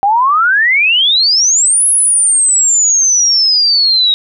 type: exponential two-way sweep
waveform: sine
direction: up then down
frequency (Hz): 772 to 10760 to 3782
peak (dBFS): -7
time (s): 0.03-4.14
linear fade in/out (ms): 0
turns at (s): 1.87
effects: none